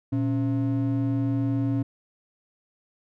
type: ring-modulated tone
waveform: triangle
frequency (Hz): 197.1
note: G3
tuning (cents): +10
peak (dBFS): -17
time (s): 0.12-1.83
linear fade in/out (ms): 10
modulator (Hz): 78.8
effects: none